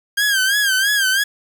sawtooth tone with vibrato, 1600 Hz, G6, 35 cents sharp, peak -11 dBFS, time 0.17-1.24 s, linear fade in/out 10 ms, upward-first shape sine, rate 3 Hz, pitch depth 96 cents each way, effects 7-bit

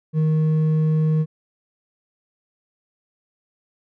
sine tone with hard clipping, 156.3 Hz, D#3, 8 cents sharp, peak -17 dBFS, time 0.13-1.26 s, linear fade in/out 50 ms, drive 4 dB, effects none

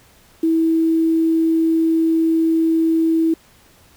sine tone with quantisation, 325 Hz, E4, 24 cents flat, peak -13 dBFS, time 0.43-3.34 s, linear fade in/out 5 ms, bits 7, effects pink hiss -51 dBFS RMS until 3.96 s

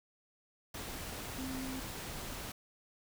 sine tone in noise, 261.6 Hz, C4, in tune, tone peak -39 dBFS, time 1.38-1.8 s, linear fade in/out 5 ms, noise pink, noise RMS -43 dBFS, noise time 0.74-2.52 s, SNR +1 dB, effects none

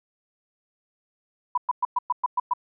sine tone bursts, 987.8 Hz, B5, in tune, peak -19 dBFS, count 8, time 1.55-2.536 s, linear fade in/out 5 ms, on 27 ms, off 110 ms, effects none

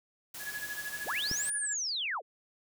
white noise, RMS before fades -43 dBFS, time 0.34-1.5 s, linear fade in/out 5 ms
sine tone with tremolo, 1685 Hz, G#6, 25 cents sharp, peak -34 dBFS, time 0.39-1.77 s, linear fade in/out 50 ms, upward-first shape sine, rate 13 Hz, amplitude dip 85%
sine linear two-way sweep, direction up then down, 58.27 to 9790 to 351.6 Hz, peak -31 dBFS, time 1.05-2.22 s, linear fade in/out 50 ms, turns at 1.54 s
click, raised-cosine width 3 ms, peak -25 dBFS, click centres 1.314 s
effects none

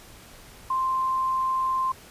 sine tone, 1046.5 Hz, C6, in tune, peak -22 dBFS, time 0.7-1.92 s, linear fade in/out 5 ms, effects pink hiss -48 dBFS RMS until 2.1 s + resampled to 32000 Hz

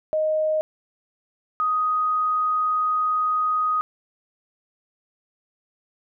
sine tone pair in turn, 622.3 / 1248.9 Hz, D#5 / D#6, 0 / +6 cents, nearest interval octave, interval 1206 cents, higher second, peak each -19 / -19 dBFS, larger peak neither, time 0.13-0.61 / 1.6-3.81 s, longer second, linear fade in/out 0 ms, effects none

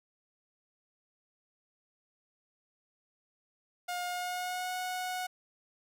sawtooth tone with pitch glide, 713 to 733.5 Hz, F5 to F#5, +36 to -15 cents, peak -30 dBFS, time 3.88-5.27 s, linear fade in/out 10 ms, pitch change +49 cents, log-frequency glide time 4.05-4.75 s, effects none

